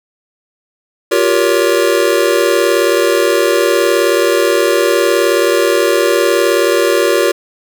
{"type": "chord", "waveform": "square", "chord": "G half-diminished seventh", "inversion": "third", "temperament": "just", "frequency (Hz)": [352.8, 392, 470.4, 564.5], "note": ["F4", "G4", "Bb4", "Db5"], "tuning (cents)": [18, 0, 16, 31], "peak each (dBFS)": -16, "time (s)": [1.11, 7.32], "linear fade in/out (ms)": 10, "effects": []}